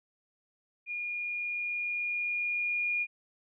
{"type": "tone with level ramp", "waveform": "sine", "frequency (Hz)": 2429, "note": "D#7", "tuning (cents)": -42, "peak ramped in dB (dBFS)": [-33, -27], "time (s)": [0.86, 3.07], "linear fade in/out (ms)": 50, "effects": []}